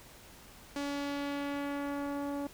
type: tone with low-pass filter sweep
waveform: sawtooth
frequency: 284.1 Hz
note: C#4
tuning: 43 cents sharp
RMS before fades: -36 dBFS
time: 0.76-2.47 s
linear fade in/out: 2 ms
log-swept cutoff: 7000 to 840 Hz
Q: 0.96
effects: pink hiss -54 dBFS RMS until 2.53 s